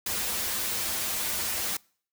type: noise with comb filter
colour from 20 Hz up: white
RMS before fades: -30 dBFS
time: 0.06-1.77 s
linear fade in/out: 5 ms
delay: 7.1 ms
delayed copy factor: -0.75
effects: noise-tail reverb RT60 0.5 s tail -26 dB re dry